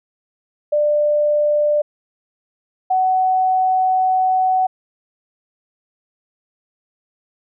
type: tone pair in turn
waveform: sine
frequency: 594 / 748.4 Hz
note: D5 / F#5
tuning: +20 / +20 cents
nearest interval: major third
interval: 400 cents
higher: second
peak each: -13 dBFS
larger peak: neither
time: 0.72-1.82 / 2.9-4.67 s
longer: second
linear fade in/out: 10 ms
effects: none